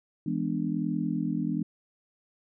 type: chord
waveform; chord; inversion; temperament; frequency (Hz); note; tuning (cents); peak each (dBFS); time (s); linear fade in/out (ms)
sine; E dominant seventh; none; just; 164.81 / 206 / 247.2 / 296.7; E3 / G#3 / B3 / D4; 0 / -14 / +2 / +18; -32; 0.26-1.63; 5
effects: none